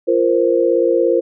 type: chord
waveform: sine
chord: F suspended fourth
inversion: none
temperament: equal with one note detuned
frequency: 345 / 466.2 / 523.3 Hz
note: F4 / Bb4 / C5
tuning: -21 / 0 / 0 cents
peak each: -16 dBFS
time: 0.07-1.21 s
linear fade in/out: 20 ms
effects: none